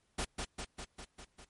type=noise with echo; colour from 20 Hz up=pink; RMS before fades=-35 dBFS; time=0.18-0.25 s; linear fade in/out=10 ms; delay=200 ms; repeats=6; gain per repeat=-3 dB; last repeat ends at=1.45 s; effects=pink hiss -75 dBFS RMS until 1.49 s + MP3 48 kbps